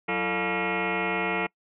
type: tone with frequency modulation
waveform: sine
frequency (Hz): 860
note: A5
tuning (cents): -40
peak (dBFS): -24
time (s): 0.08-1.47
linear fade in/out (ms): 10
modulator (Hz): 261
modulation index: 6.5
effects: noise-tail reverb RT60 0.1 s tail -25 dB re dry